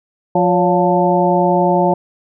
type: harmonic tone with a mistuned harmonic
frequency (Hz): 176.9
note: F3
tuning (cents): +23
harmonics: 1 / 2 / 3 / 4 / 5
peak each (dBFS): -17 / -17 / -17 / -17 / -17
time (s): 0.35-1.94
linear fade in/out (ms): 5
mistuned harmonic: 3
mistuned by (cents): +93
effects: none